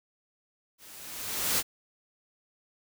white noise with level ramp, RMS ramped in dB -52 to -24 dBFS, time 0.78-1.63 s, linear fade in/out 50 ms, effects none

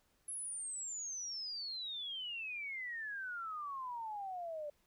sine exponential sweep, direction down, 11000 to 579 Hz, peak -40 dBFS, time 0.28-4.7 s, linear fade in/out 5 ms, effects pink hiss -75 dBFS RMS until 4.86 s

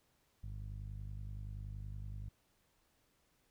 sawtooth tone with low-pass filter, 50.6 Hz, G#1, 44 cents flat, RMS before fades -45 dBFS, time 0.43-2.29 s, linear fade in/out 5 ms, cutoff 120 Hz, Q 2.2, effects pink hiss -75 dBFS RMS until 3.5 s

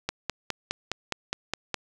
click train, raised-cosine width 0.2 ms, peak -10 dBFS, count 9, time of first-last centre 0.09-1.743 s, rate 4.84 Hz, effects none

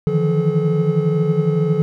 triangle tone cluster, 150.2 / 160 / 172.1 / 428.4 Hz, D3 / D#3 / F3 / A4, +39 / +49 / -25 / -46 cents, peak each -18 dBFS, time 0.07-1.82 s, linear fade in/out 0 ms, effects none

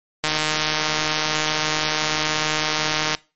click train, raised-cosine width 0.2 ms, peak -3 dBFS, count 449, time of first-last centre 0.24-3.149 s, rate 154 Hz, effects noise-tail reverb RT60 0.3 s tail -22 dB re dry + MP3 32 kbps

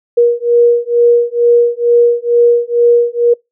sine beating tone pair, 474.6 / 476.8 Hz, A#4 / A#4, +31 / +39 cents, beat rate 2.2 Hz, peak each -10 dBFS, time 0.17-3.34 s, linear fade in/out 10 ms, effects noise-tail reverb RT60 0.2 s tail -26 dB re dry

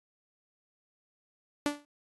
sawtooth tone with exponential decay, 291.6 Hz, D4, 12 cents flat, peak -20 dBFS, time 1.66-1.85 s, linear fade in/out 0 ms, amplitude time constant 40 ms, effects AAC 32 kbps

